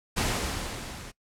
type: noise with level ramp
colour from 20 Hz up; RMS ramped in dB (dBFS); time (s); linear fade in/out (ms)
pink; -25 to -43; 0.16-1.12; 20
effects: noise-tail reverb RT60 0.1 s tail -21 dB re dry + low-pass 10000 Hz 12 dB/octave